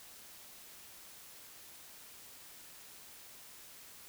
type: silence
effects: white hiss -54 dBFS RMS until 4.08 s